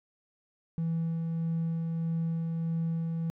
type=tone with tremolo; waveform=triangle; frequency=164.81 Hz; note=E3; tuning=in tune; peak=-24 dBFS; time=0.78-3.3 s; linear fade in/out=0 ms; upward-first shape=sine; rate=1.6 Hz; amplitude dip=30%; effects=tanh soft clip ceiling -23 dBFS